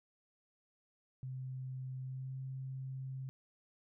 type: tone with pitch glide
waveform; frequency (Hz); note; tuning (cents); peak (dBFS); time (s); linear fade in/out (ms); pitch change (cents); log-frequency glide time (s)
sine; 130 to 132.27; C3 to C3; -11 to +19; -40; 1.23-3.29; 0; +30; 2.01-2.38
effects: none